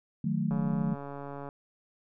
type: chord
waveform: sine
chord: D# diminished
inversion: none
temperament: equal with one note detuned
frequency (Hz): 155.56 / 183.51 / 220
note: D#3 / F#3 / A3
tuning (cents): 0 / -14 / 0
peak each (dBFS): -31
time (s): 0.24-0.95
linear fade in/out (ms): 5
type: click train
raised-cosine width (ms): 1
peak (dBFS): -27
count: 139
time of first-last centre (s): 0.51-1.489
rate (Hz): 141
effects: none